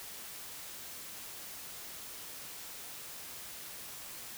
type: silence
effects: white hiss -46 dBFS RMS until 4.37 s